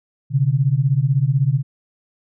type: beating tone pair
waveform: sine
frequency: 128.3 / 144.3 Hz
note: C3 / D3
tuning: -34 / -30 cents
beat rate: 16 Hz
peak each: -17 dBFS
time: 0.3-1.63 s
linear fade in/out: 50 ms
effects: none